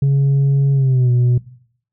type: tone with pitch glide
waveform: sine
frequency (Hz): 138.59 to 122.76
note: C#3 to B2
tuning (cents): 0 to -10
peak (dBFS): -8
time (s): 0.02-1.38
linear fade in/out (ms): 5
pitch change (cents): -210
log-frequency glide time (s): 0.73-1.1
effects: noise-tail reverb RT60 0.6 s tail -19 dB re dry + tanh soft clip ceiling -10 dBFS